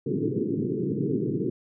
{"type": "band-pass noise", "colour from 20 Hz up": "white", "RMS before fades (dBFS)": -27, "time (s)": [0.06, 1.5], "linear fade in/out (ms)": 5, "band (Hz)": [110, 440], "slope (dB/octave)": 96, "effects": []}